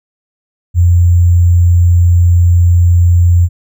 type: tone with sample-and-hold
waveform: sine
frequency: 87.1 Hz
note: F2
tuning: 4 cents flat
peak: -4 dBFS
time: 0.74-3.49 s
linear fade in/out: 50 ms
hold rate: 7350 Hz
effects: none